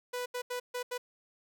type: tone bursts at uneven times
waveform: sawtooth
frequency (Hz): 493.9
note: B4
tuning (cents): 0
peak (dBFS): -30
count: 5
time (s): 0.13-0.26 / 0.34-0.42 / 0.5-0.6 / 0.74-0.83 / 0.91-0.98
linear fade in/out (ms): 10
effects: none